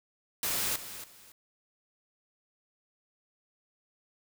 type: noise with echo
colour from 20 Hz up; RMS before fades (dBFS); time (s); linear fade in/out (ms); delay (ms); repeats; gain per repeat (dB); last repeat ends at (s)
white; -31; 0.43-0.76; 2; 280; 2; -12; 1.32
effects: none